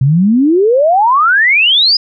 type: exponential sweep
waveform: sine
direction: up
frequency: 126.5 to 5090 Hz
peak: -6 dBFS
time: 0.01-1.97 s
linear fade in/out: 5 ms
effects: none